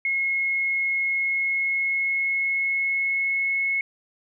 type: tone with pitch glide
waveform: sine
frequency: 2167 to 2185 Hz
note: C#7 to C#7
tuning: -40 to -26 cents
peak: -21 dBFS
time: 0.05-3.81 s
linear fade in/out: 2 ms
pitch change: +14 cents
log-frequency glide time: 1.08-3.57 s
effects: none